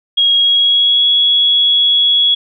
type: tone with pitch glide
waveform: sine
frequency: 3289 to 3352 Hz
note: G#7 to G#7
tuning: -18 to +15 cents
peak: -8 dBFS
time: 0.17-2.35 s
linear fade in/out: 10 ms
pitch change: +33 cents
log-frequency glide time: 0.38-1.06 s
effects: none